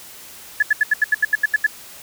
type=tone bursts; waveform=sine; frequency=1712 Hz; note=A6; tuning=48 cents flat; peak=-11 dBFS; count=11; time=0.6-1.666 s; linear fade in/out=5 ms; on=26 ms; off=78 ms; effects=white hiss -40 dBFS RMS until 2.02 s